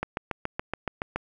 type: click train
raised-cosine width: 0.5 ms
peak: -13 dBFS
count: 9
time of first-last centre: 0.03-1.16 s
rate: 7.08 Hz
effects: 9-bit